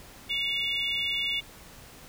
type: tone cluster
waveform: sine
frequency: 2220 / 2830 / 3496 Hz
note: C#7 / F7 / A7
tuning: +2 / +22 / -12 cents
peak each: -31 dBFS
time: 0.29-1.41 s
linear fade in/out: 20 ms
effects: pink hiss -49 dBFS RMS until 2.08 s